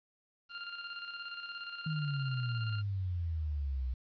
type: tone with tremolo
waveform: 20% pulse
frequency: 1396.9 Hz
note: F6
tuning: in tune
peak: -34 dBFS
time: 0.49-2.83 s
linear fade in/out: 50 ms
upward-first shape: square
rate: 17 Hz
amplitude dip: 45%
type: exponential sweep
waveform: sine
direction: down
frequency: 160.1 to 61.4 Hz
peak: -32 dBFS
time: 1.86-3.94 s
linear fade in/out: 5 ms
effects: resampled to 11025 Hz + 11-bit